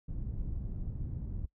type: low-pass noise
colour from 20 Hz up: pink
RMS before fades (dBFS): -37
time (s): 0.08-1.46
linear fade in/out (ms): 10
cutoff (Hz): 130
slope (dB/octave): 12
effects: noise-tail reverb RT60 0.1 s tail -21 dB re dry